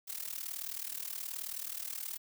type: noise with amplitude modulation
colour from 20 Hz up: blue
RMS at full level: -37 dBFS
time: 0.07-2.18 s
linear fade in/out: 20 ms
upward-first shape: sine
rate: 38.8 Hz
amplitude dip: 85%
effects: none